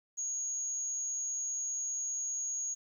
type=tone; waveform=sine; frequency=6645 Hz; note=G#8; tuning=in tune; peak=-33 dBFS; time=0.17-2.75 s; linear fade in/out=20 ms; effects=11-bit